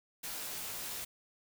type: noise with comb filter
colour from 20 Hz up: white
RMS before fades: -41 dBFS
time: 0.23-1.05 s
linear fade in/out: 10 ms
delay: 17 ms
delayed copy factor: -0.85
effects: none

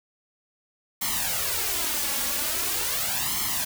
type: noise with flanger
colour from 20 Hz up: white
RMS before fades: -27 dBFS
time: 1.01-3.65 s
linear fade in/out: 10 ms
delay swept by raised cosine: 0.94 to 3.64 ms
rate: 0.42 Hz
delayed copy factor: +0.8
effects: none

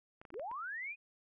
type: clicks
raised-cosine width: 0.5 ms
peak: -37 dBFS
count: 6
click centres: 0.215 / 0.252 / 0.304 / 0.342 / 0.396 / 0.514 s
type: linear sweep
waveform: sine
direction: up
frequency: 277.2 to 2522 Hz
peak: -39 dBFS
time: 0.32-0.96 s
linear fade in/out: 50 ms
effects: none

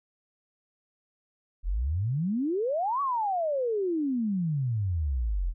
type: exponential two-way sweep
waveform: sine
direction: up then down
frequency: 38.89 to 1152 to 38.89 Hz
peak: -25 dBFS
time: 1.63-5.54 s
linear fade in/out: 50 ms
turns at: 3.01 s
effects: none

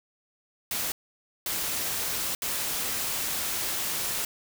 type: noise bursts at uneven times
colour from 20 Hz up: white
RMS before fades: -30 dBFS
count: 3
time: 0.71-0.92 / 1.46-2.35 / 2.42-4.25 s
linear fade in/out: 2 ms
effects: none

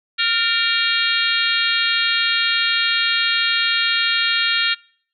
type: harmonic tone with a mistuned harmonic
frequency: 466.2 Hz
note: A#4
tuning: in tune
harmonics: 3 / 4 / 5 / 6 / 7 / 8 / 9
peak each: -24 / -24 / -24 / -24 / -24 / -24 / -24 dBFS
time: 0.18-4.75 s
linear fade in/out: 20 ms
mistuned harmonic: 4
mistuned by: -48 cents
effects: noise-tail reverb RT60 0.6 s tail -25 dB re dry

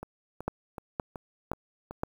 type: two click trains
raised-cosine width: 1 ms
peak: -15 / -24 dBFS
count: 4 / 6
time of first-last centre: 0.48-2.034 / 0.03-1.91 s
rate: 1.93 / 2.66 Hz
effects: 8-bit

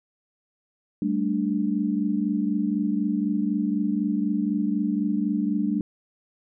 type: chord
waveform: sine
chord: G suspended second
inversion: none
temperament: equal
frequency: 196 / 220 / 293.7 Hz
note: G3 / A3 / D4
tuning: 0 / 0 / 0 cents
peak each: -26 dBFS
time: 1.02-5.81 s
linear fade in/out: 2 ms
effects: none

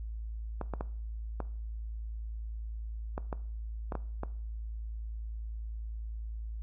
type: clicks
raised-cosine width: 1 ms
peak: -21 dBFS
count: 9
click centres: 0.613 / 0.737 / 0.809 / 1.403 / 3.179 / 3.328 / 3.922 / 3.953 / 4.234 s
effects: noise-tail reverb RT60 0.5 s tail -18 dB re dry + added 55 Hz sine -36 dBFS peak until 6.62 s

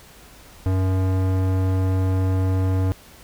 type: tone with low-pass filter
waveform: square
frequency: 94 Hz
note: F#2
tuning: 28 cents sharp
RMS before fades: -20 dBFS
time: 0.66-2.92 s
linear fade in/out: 0 ms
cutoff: 1100 Hz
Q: 0.51
effects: added 50 Hz sine -55 dBFS peak until 3.23 s + pink hiss -47 dBFS RMS until 3.23 s

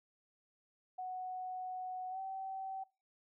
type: tone with pitch glide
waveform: sine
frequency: 740 to 767.9 Hz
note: F#5 to G5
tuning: 0 to -36 cents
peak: -39 dBFS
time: 0.98-2.84 s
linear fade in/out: 10 ms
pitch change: +64 cents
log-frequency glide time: 2.1-2.19 s
effects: noise-tail reverb RT60 0.3 s tail -23 dB re dry

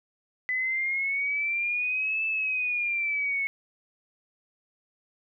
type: exponential two-way sweep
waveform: sine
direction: up then down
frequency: 2001 to 2637 to 2191 Hz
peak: -25 dBFS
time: 0.49-3.47 s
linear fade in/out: 0 ms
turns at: 2.25 s
effects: none

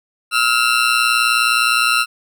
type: ring-modulated tone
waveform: 20% pulse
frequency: 1350 Hz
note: E6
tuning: 41 cents sharp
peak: -5 dBFS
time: 0.31-2.06 s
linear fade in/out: 50 ms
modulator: 59.7 Hz
effects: none

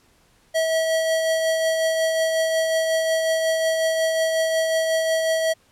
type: tone with tremolo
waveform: square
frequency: 646 Hz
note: E5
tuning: 35 cents flat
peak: -18 dBFS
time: 0.54-5.54 s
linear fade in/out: 20 ms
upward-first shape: triangle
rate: 5.5 Hz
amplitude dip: 35%
effects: pink hiss -59 dBFS RMS until 5.71 s + low-pass 12000 Hz 12 dB/octave

